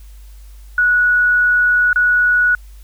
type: tone with dropouts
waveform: sine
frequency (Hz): 1466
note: F#6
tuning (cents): -16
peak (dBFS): -10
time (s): 0.78-2.55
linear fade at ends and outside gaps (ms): 2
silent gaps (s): 1.93-1.959
effects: added 50 Hz sine -35 dBFS peak until 2.83 s + white hiss -52 dBFS RMS until 2.83 s